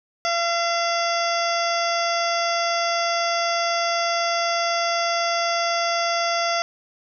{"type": "harmonic tone", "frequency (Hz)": 682, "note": "F5", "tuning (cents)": -41, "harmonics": [1, 2, 3, 4, 5, 7, 8, 9], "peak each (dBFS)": [-23, -26, -29, -34, -33, -30, -33, -34], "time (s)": [0.25, 6.62], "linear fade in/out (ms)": 0, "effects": []}